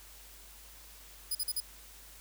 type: tone bursts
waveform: 5% pulse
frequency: 4978 Hz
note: D#8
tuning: in tune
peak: -24 dBFS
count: 4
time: 1.31-1.603 s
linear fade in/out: 5 ms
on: 41 ms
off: 43 ms
effects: added 50 Hz sine -56 dBFS peak until 2.2 s + white hiss -54 dBFS RMS until 2.2 s